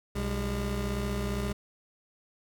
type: tone pair together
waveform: 25% pulse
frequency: 62.4 / 202.4 Hz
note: B1 / G#3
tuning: +19 / -44 cents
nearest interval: octave + minor sixth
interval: 2037 cents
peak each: -28 / -29 dBFS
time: 0.15-1.53 s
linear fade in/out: 10 ms
effects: none